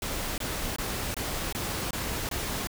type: noise bursts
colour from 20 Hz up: pink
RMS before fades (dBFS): -32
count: 7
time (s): 0.02-2.672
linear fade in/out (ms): 2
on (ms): 360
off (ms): 22
effects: none